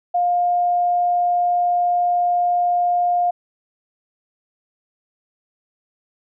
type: tone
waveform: sine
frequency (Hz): 707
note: F5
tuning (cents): +21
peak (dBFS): -15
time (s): 0.14-3.31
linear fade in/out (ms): 10
effects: none